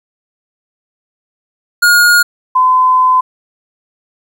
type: tone pair in turn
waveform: square / sine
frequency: 1432 / 1019.7 Hz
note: F6 / C6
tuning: +43 / -45 cents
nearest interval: tritone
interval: 588 cents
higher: first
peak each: -6 dBFS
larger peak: neither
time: 1.82-2.23 / 2.55-3.21 s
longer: second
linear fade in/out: 10 ms
effects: 8-bit